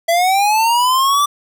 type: linear sweep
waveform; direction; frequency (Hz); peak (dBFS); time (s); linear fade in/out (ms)
square; up; 661 to 1174.7; -12; 0.08-1.26; 10
effects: none